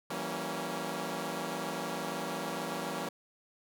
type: chord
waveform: 10% pulse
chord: E diminished seventh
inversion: none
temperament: equal with one note detuned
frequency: 164.81 / 191.52 / 233.1 / 277.2 Hz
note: E3 / G3 / Bb3 / Db4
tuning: 0 / -40 / 0 / 0 cents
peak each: -32 dBFS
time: 0.1-3.09 s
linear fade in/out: 5 ms
effects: none